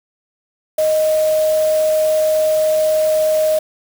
sine tone in noise, 622.3 Hz, D#5, in tune, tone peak -12 dBFS, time 0.78-3.59 s, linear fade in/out 5 ms, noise white, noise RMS -30 dBFS, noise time 0.78-3.59 s, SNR +15 dB, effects none

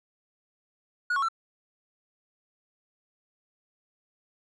triangle tone with pitch steps, 1454 / 1106 / 1342 Hz, F#6 / C#6 / E6, -31 / -4 / +31 cents, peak -22 dBFS, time 1.1-1.286 s, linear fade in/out 5 ms, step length 62 ms, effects resampled to 22050 Hz

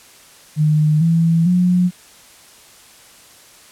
sine tone with pitch steps, 152.7 / 165.56 / 179.51 Hz, D#3 / E3 / F3, -32 / +8 / +48 cents, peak -11 dBFS, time 0.56-1.91 s, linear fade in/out 50 ms, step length 450 ms, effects white hiss -45 dBFS RMS until 3.71 s + low-pass 11000 Hz 12 dB/octave

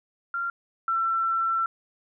sine tone pair in turn, 1383 / 1344.4 Hz, F6 / E6, -17 / +34 cents, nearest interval unison, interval 49 cents, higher first, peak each -26 / -22 dBFS, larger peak second, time 0.34-0.5 / 0.88-1.66 s, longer second, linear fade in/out 2 ms, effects none

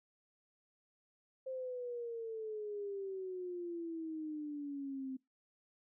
sine exponential sweep, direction down, 527 to 260 Hz, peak -39 dBFS, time 1.46-5.17 s, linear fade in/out 10 ms, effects noise-tail reverb RT60 0.2 s tail -23 dB re dry

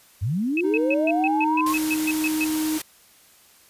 sine linear sweep, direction up, 82.41 to 1091 Hz, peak -21 dBFS, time 0.21-1.74 s, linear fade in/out 20 ms
sine tone bursts, 2578 Hz, E7, 39 cents flat, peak -22 dBFS, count 12, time 0.57-2.444 s, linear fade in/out 2 ms, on 37 ms, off 130 ms
triangle tone, 311.3 Hz, D#4, 1 cent sharp, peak -20 dBFS, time 0.63-2.79 s, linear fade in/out 20 ms
white noise, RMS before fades -31 dBFS, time 1.66-2.82 s, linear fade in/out 5 ms
effects white hiss -54 dBFS RMS until 3.69 s + resampled to 32000 Hz

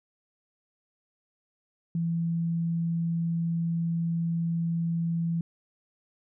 sine tone, 167.3 Hz, E3, 26 cents sharp, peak -25 dBFS, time 1.95-5.41 s, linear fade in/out 2 ms, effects none

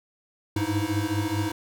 square tone cluster, 99 / 103.8 / 311 / 325.4 Hz, G2 / G#2 / D#4 / E4, +18 / 0 / -1 / -22 cents, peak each -31 dBFS, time 0.56-1.52 s, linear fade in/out 5 ms, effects none

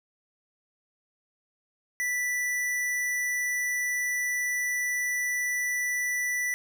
square tone, 1973 Hz, B6, 2 cents flat, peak -27 dBFS, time 2-6.54 s, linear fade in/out 0 ms, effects none

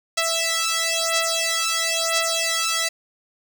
5% pulse beating tone pair, 659.3 / 660.3 Hz, E5 / E5, 0 / +3 cents, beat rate 1 Hz, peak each -12 dBFS, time 0.17-2.89 s, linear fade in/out 10 ms, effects none

